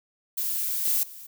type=noise with level steps; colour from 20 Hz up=violet; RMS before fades=-28 / -24 / -43 dBFS; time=0.37-1.27 s; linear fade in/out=10 ms; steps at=0.85 / 1.03 s; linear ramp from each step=2 ms; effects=none